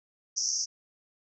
white band-pass noise, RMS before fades -30 dBFS, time 0.36-0.66 s, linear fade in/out 20 ms, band 5300 to 6200 Hz, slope 96 dB/octave, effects none

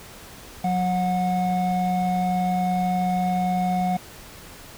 triangle tone pair together, 182.25 / 729 Hz, F#3 / F#5, -26 / -26 cents, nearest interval 2 octaves, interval 2400 cents, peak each -21 dBFS, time 0.64-3.97 s, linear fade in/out 5 ms, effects pink hiss -43 dBFS RMS until 4.77 s

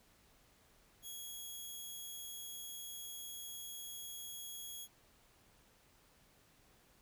10% pulse tone, 3322 Hz, G#7, in tune, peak -37 dBFS, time 1.02-4.88 s, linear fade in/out 50 ms, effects pink hiss -68 dBFS RMS until 7.01 s

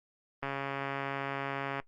click train, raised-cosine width 0.5 ms, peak -20 dBFS, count 190, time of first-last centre 0.43-1.8 s, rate 138 Hz, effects noise-tail reverb RT60 0.1 s tail -20 dB re dry + Opus 48 kbps

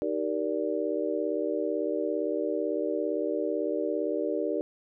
sine chord, Eb major seventh, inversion none, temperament just, 311.1 / 388.9 / 466.7 / 583.4 Hz, Eb4 / G4 / Bb4 / D5, 0 / -14 / +2 / -12 cents, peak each -32 dBFS, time 0.02-4.61 s, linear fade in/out 0 ms, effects none

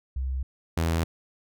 sine / sawtooth tone pair in turn, 65.41 / 82.41 Hz, C2 / E2, 0 / 0 cents, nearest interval major third, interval 400 cents, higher second, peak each -26 / -19 dBFS, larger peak second, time 0.16-0.43 / 0.77-1.04 s, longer neither, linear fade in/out 5 ms, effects none

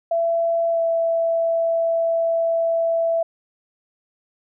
sine tone with pitch glide, 670 to 663.8 Hz, E5 to E5, +28 to +12 cents, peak -17 dBFS, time 0.11-3.23 s, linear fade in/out 5 ms, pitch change -16 cents, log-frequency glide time 0.71-0.8 s, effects none

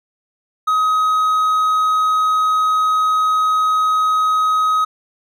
triangle tone, 1264 Hz, D#6, 27 cents sharp, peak -11 dBFS, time 0.67-4.85 s, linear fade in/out 10 ms, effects none

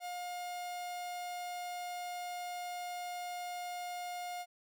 45% pulse tone, 712 Hz, F5, 33 cents sharp, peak -39 dBFS, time 0-4.46 s, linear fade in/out 50 ms, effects none

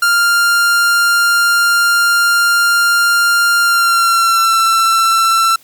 45% pulse tone with pitch glide, 1396.9 to 1342.3 Hz, F6 to E6, 0 to +31 cents, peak -9 dBFS, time 0.02-5.56 s, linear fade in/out 5 ms, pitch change -69 cents, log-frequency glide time 3.61-4.54 s, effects white hiss -46 dBFS RMS until 5.63 s + high-pass 60 Hz 12 dB/octave

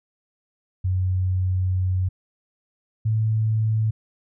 sine tone pair in turn, 92.5 / 109.74 Hz, F#2 / A2, 0 / -4 cents, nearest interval minor third, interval 296 cents, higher second, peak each -19 / -18 dBFS, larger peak second, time 0.84-2.09 / 3.05-3.91 s, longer first, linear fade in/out 10 ms, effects none

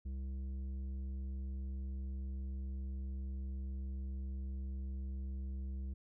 sine tone with tanh clipping, 66.2 Hz, C2, 21 cents sharp, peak -40 dBFS, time 0.05-5.94 s, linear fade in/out 10 ms, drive 9 dB, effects none

